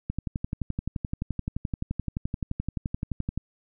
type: click train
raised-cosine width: 5 ms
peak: -16 dBFS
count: 39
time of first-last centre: 0.1-3.376 s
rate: 11.6 Hz
effects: none